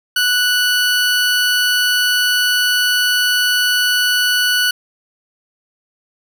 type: tone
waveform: 20% pulse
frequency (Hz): 1480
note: F#6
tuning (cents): 0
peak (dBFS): -8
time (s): 0.16-4.71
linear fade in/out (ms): 5
effects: 8-bit